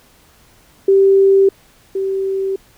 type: tone pair in turn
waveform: sine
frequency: 390 / 386.6 Hz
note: G4 / G4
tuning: -9 / -24 cents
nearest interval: unison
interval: 15 cents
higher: first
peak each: -7 / -16 dBFS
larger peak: first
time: 0.88-1.49 / 1.95-2.56 s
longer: neither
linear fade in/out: 5 ms
effects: pink hiss -50 dBFS RMS until 2.77 s